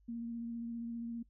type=tone with vibrato; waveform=sine; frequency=233.1 Hz; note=A#3; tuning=in tune; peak=-38 dBFS; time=0.08-1.23 s; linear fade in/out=10 ms; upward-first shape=sine; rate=15 Hz; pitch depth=16 cents each way; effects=noise-tail reverb RT60 0.1 s tail -23 dB re dry + added 50 Hz sine -64 dBFS peak until 1.29 s